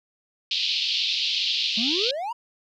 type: band-pass noise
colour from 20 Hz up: white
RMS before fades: -25 dBFS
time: 0.51-2.11 s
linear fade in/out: 2 ms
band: 2700 to 4600 Hz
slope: 48 dB/octave
type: exponential sweep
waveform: triangle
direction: up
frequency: 207.6 to 987.8 Hz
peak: -25 dBFS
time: 1.77-2.33 s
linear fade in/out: 10 ms
effects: none